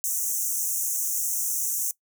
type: high-pass noise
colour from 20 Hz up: pink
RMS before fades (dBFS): -27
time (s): 0.04-1.91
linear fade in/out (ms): 0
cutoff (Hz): 5900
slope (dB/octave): 96
effects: noise-tail reverb RT60 0.1 s tail -20 dB re dry